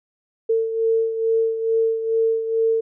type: beating tone pair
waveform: sine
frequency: 450.1 / 452.4 Hz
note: A4 / A4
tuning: +39 / +48 cents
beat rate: 2.3 Hz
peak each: -18 / -25 dBFS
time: 0.49-2.81 s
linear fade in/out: 10 ms
effects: none